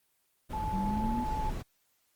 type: noise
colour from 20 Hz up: brown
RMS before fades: -35 dBFS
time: 0.49-1.63 s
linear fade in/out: 20 ms
type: tone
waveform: sine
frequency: 866 Hz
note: A5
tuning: 28 cents flat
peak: -33 dBFS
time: 0.53-1.5 s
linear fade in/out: 5 ms
type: exponential sweep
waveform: sine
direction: up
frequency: 185.9 to 246.9 Hz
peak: -31 dBFS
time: 0.72-1.25 s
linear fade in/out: 20 ms
effects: white hiss -73 dBFS RMS until 2.15 s + Opus 24 kbps